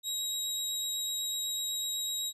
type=tone; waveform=25% pulse; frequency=3823 Hz; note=A#7; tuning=43 cents sharp; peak=-28 dBFS; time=0.03-2.33 s; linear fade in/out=50 ms; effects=resampled to 32000 Hz